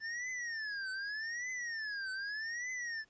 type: tone with vibrato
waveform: square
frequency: 1760 Hz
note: A6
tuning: in tune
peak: -38 dBFS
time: 0-3.05 s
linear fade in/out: 50 ms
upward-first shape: triangle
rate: 0.83 Hz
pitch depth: 260 cents each way
effects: pink hiss -71 dBFS RMS until 3.09 s + resampled to 16000 Hz